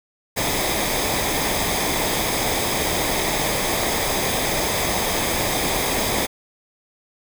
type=noise with comb filter; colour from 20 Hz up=pink; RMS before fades=-22 dBFS; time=0.36-6.27 s; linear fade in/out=20 ms; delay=0.7 ms; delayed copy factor=-0.55; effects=none